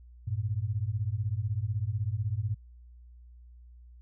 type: beating tone pair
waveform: sine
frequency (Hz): 97.5 / 113.5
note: G2 / A#2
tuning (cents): -9 / -46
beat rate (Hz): 16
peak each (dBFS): -31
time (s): 0.27-2.55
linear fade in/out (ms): 10
effects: added 60 Hz sine -49 dBFS peak until 4.01 s

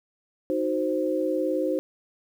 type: chord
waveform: sine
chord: C diminished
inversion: first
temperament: equal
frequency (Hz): 311.1 / 370 / 523.3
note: Eb4 / Gb4 / C5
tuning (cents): 0 / 0 / 0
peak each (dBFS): -27 / -29 / -26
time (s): 0.5-1.79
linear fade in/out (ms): 0
effects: 9-bit

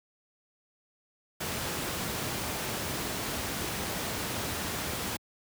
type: noise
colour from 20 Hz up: pink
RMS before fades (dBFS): -33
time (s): 1.4-5.17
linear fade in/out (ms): 10
effects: high-pass 80 Hz 12 dB/octave

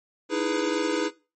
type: chord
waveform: square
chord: E major seventh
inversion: third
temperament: equal with one note detuned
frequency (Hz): 306.5 / 329.6 / 415.3 / 493.9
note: D#4 / E4 / G#4 / B4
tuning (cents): -26 / 0 / 0 / 0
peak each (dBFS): -30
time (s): 0.29-1.11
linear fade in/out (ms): 50
effects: noise-tail reverb RT60 0.3 s tail -19 dB re dry + MP3 32 kbps

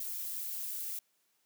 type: noise with amplitude modulation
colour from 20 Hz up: violet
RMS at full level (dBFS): -37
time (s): 0-0.99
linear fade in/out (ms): 2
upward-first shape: sine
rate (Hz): 185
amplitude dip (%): 40
effects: white hiss -75 dBFS RMS until 1.45 s + high-pass 150 Hz 12 dB/octave

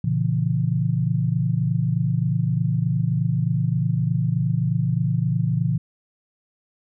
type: chord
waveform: sine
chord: A# diminished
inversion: none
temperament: just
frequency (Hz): 116.54 / 139.85 / 167.82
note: A#2 / C#3 / E3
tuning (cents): 0 / +16 / +31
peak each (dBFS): -23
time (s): 0.04-5.78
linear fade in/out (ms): 5
effects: none

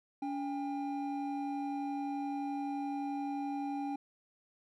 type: tone pair together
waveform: triangle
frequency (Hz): 284.2 / 801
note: C#4 / G5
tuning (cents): +43 / +37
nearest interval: octave + tritone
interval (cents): 1794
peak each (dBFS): -34 / -37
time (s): 0.22-3.96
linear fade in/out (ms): 5
effects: none

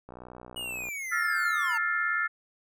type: click train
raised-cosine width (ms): 1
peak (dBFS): -30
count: 50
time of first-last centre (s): 0.09-0.887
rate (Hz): 61.5
type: linear sweep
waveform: square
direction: down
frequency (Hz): 2929 to 880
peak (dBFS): -34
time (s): 0.56-1.78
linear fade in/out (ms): 10
type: chord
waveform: sine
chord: F major seventh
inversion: third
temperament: equal with one note detuned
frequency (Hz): 1318.5 / 1396.9 / 1760 / 2122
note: E6 / F6 / A6 / C7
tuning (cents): 0 / 0 / 0 / +24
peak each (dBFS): -34 / -29 / -29 / -35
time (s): 1.11-2.28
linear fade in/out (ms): 20
effects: none

